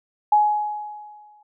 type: tone with exponential decay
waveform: sine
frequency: 840 Hz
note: G#5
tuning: 19 cents sharp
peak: -11 dBFS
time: 0.32-1.43 s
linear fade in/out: 5 ms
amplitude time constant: 240 ms
effects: none